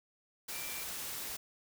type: tone in noise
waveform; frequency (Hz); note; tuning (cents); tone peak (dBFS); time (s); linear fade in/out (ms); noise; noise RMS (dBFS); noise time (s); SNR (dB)
sine; 2349; D7; 0; -47; 0.52-0.84; 10; white; -41; 0.48-1.37; -9
effects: none